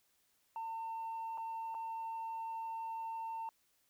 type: tone with dropouts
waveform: sine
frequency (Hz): 903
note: A5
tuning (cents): +45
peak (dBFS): -37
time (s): 0.56-3.49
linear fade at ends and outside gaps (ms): 1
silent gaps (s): 1.375-1.38 / 1.744-1.749
effects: tanh soft clip ceiling -37 dBFS + white hiss -75 dBFS RMS until 3.89 s